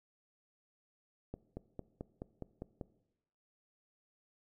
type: accelerating click train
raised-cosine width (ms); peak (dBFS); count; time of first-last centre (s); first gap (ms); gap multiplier
2; -28; 8; 1.34-2.812; 230; 0.97
effects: noise-tail reverb RT60 0.9 s tail -19 dB re dry